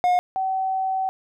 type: tone pair in turn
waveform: triangle / sine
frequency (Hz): 719 / 761.8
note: F#5 / G5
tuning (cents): -50 / -50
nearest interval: minor second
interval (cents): 100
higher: second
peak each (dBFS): -14 / -21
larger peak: first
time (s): 0.04-0.19 / 0.36-1.09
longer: second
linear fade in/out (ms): 0
effects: none